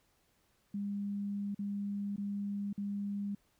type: tone with dropouts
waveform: sine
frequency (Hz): 201.9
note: G#3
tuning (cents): -49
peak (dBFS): -34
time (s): 0.74-3.35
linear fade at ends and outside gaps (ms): 5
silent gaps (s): 1.547-1.59 / 2.162-2.179 / 2.73-2.777
effects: pink hiss -73 dBFS RMS until 3.59 s